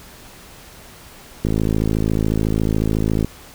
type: click train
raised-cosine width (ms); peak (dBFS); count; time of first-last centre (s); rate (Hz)
3; -6; 98; 1.45-3.246; 54
effects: pink hiss -42 dBFS RMS until 3.54 s